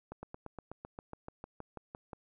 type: slowing click train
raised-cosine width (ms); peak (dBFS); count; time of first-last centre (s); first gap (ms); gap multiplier
1; -29; 15; 0.12-2.132; 110; 1.04
effects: none